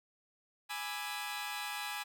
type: chord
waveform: 15% pulse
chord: E dominant seventh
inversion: first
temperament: equal with one note detuned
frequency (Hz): 830.6 / 987.8 / 1187.6 / 1318.5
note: G#5 / B5 / D6 / E6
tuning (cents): 0 / 0 / +19 / 0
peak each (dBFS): -34 / -38 / -40 / -40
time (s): 0.69-2.04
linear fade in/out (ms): 20
effects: none